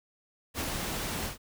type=noise with ADSR envelope; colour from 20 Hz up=pink; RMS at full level=-32 dBFS; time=0.54-1.38 s; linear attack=53 ms; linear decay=56 ms; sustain=-2 dB; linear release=130 ms; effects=none